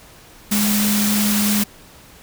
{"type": "tone in noise", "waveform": "sine", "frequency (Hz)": 207.7, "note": "G#3", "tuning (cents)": 0, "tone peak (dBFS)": -17, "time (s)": [0.51, 1.64], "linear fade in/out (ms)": 10, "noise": "white", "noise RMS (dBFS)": -21, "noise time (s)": [0.51, 1.64], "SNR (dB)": 1, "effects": ["pink hiss -45 dBFS RMS until 2.22 s"]}